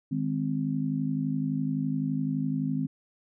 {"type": "harmonic tone", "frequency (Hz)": 51.8, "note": "G#1", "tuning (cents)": -4, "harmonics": [3, 4, 5], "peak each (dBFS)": [-30, -33, -29], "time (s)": [0.11, 2.87], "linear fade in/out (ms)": 10, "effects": []}